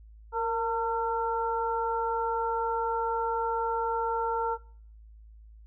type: tone cluster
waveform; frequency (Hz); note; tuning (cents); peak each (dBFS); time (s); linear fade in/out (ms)
sine; 463.8 / 906 / 1362; A#4 / A#5 / F6; -9 / -50 / -44; -31 / -28 / -33; 0.32-4.58; 50
effects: noise-tail reverb RT60 0.5 s tail -22 dB re dry + added 54 Hz sine -48 dBFS peak until 5.66 s